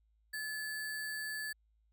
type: tone with sample-and-hold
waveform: sine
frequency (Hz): 1722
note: A6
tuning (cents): -38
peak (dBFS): -37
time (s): 0.33-1.53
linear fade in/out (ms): 10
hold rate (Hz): 6300
effects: added 54 Hz sine -69 dBFS peak until 1.92 s